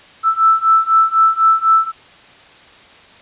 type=beating tone pair; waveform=sine; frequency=1318.5 / 1322.5 Hz; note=E6 / E6; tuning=0 / +5 cents; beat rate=4 Hz; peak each=-13 / -12 dBFS; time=0.23-1.92 s; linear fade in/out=50 ms; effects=white hiss -43 dBFS RMS until 3.21 s + resampled to 8000 Hz